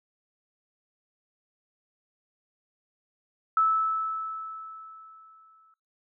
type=tone with exponential decay; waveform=sine; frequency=1308 Hz; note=E6; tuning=14 cents flat; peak=-18 dBFS; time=3.57-5.74 s; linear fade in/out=2 ms; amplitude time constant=470 ms; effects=noise-tail reverb RT60 0.4 s tail -25 dB re dry